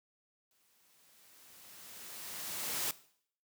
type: noise with exponential growth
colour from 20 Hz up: white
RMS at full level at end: -34 dBFS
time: 0.51-2.91 s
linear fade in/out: 2 ms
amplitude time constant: 520 ms
effects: noise-tail reverb RT60 0.6 s tail -18 dB re dry + high-pass 100 Hz 12 dB/octave